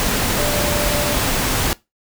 sine tone in noise, 587.3 Hz, D5, in tune, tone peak -23 dBFS, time 0.39-1.15 s, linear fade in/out 0 ms, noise pink, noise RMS -19 dBFS, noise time 0-1.73 s, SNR -7 dB, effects noise-tail reverb RT60 0.2 s tail -20 dB re dry

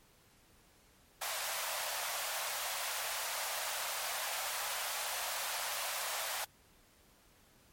pink high-pass noise, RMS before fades -38 dBFS, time 1.21-6.45 s, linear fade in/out 10 ms, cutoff 580 Hz, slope 48 dB/octave, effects pink hiss -65 dBFS RMS until 7.72 s + MP3 64 kbps

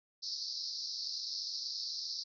pink band-pass noise, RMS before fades -40 dBFS, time 0.22-2.24 s, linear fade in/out 20 ms, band 4200 to 5500 Hz, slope 96 dB/octave, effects none

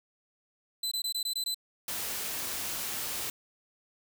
sawtooth tone bursts, 4024 Hz, B7, 32 cents sharp, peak -27 dBFS, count 7, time 0.83-1.545 s, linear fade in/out 5 ms, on 85 ms, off 20 ms
white noise, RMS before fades -35 dBFS, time 1.88-3.3 s, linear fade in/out 2 ms
effects none

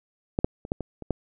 clicks, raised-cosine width 2 ms, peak -10 / -6 / -24 / -12 / -18 / -24 / -11 dBFS, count 7, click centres 0.389 / 0.445 / 0.651 / 0.719 / 0.807 / 1.023 / 1.107 s, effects none

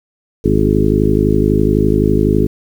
harmonic tone with a mistuned harmonic, 51.91 Hz, G#1, in tune, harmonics 1 / 2 / 3 / 4 / 5 / 6 / 7 / 8, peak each -18 / -18 / -18 / -18 / -18 / -18 / -18 / -18 dBFS, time 0.44-2.47 s, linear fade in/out 10 ms, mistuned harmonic 8, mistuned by +28 cents, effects 7-bit

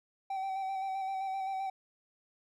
triangle tone with vibrato, 770 Hz, G5, 31 cents flat, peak -31 dBFS, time 0.3-1.7 s, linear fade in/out 5 ms, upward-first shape square, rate 7.7 Hz, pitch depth 21 cents each way, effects none

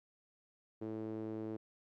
sawtooth tone with band-pass filter, 109.7 Hz, A2, 5 cents flat, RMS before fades -42 dBFS, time 0.81-1.57 s, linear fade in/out 10 ms, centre 360 Hz, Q 2.7, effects none

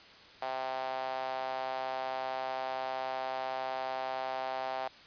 sawtooth tone with high-pass filter, 130.81 Hz, C3, in tune, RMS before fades -36 dBFS, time 0.42-4.88 s, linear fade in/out 2 ms, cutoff 730 Hz, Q 4.9, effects white hiss -54 dBFS RMS until 5.06 s + resampled to 11025 Hz

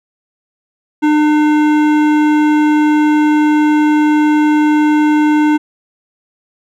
triangle tone with hard clipping, 301.8 Hz, D4, 47 cents sharp, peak -10 dBFS, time 1.02-5.58 s, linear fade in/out 20 ms, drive 18 dB, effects none

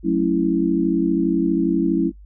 sine chord, F# minor seventh, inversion none, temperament equal, 185 / 220 / 277.2 / 329.6 Hz, F#3 / A3 / C#4 / E4, 0 / 0 / 0 / 0 cents, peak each -22 / -25 / -21 / -19 dBFS, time 0.03-2.12 s, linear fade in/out 50 ms, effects noise-tail reverb RT60 0.1 s tail -19 dB re dry + added 50 Hz sine -40 dBFS peak until 2.25 s

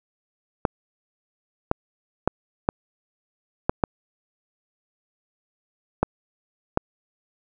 clicks, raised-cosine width 1 ms, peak -4 dBFS, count 8, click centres 0.652 / 1.714 / 2.276 / 2.689 / 3.695 / 3.838 / 6.03 / 6.774 s, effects none

